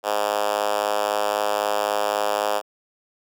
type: tone with high-pass filter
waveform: 5% pulse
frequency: 103.83 Hz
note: G#2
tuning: in tune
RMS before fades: -23 dBFS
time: 0.03-2.62 s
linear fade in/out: 50 ms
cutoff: 570 Hz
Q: 2.1
effects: none